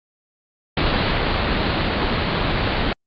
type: low-pass noise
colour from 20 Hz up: pink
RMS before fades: -20 dBFS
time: 0.77-2.93 s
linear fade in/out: 2 ms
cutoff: 4500 Hz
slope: 96 dB/octave
effects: Opus 48 kbps